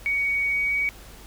sine tone with pitch glide, 2244 to 2258 Hz, C#7 to C#7, +21 to +31 cents, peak -21 dBFS, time 0.06-0.89 s, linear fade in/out 0 ms, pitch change +10 cents, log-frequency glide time 0.49-0.76 s, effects added 50 Hz sine -45 dBFS peak until 1.26 s + pink hiss -47 dBFS RMS until 1.26 s

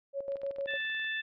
sine tone with tremolo, 554.4 Hz, C#5, in tune, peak -31 dBFS, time 0.13-0.78 s, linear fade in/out 50 ms, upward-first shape square, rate 6.6 Hz, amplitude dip 65%
click train, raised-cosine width 0.3 ms, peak -38 dBFS, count 16, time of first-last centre 0.32-1.045 s, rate 20.7 Hz
harmonic tone, 880 Hz, A5, in tune, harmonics 2 / 3 / 4, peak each -33 / -40 / -40 dBFS, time 0.67-1.22 s, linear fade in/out 20 ms
effects none

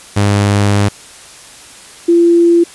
sawtooth / sine tone pair in turn, 101.7 / 341.2 Hz, G#2 / F4, -36 / -40 cents, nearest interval octave + major sixth, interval 2096 cents, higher second, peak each -5 dBFS, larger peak neither, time 0.16-0.89 / 2.08-2.64 s, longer first, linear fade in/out 10 ms, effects white hiss -36 dBFS RMS until 2.74 s + resampled to 24000 Hz

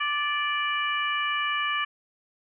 harmonic tone with a mistuned harmonic, 587.3 Hz, D5, in tune, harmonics 2 / 3 / 4 / 5, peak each -28 / -30 / -31 / -32 dBFS, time 0-1.85 s, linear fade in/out 10 ms, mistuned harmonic 3, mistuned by -17 cents, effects none

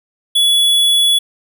square tone, 3400 Hz, G#7, 40 cents sharp, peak -10 dBFS, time 0.35-1.19 s, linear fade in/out 10 ms, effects none

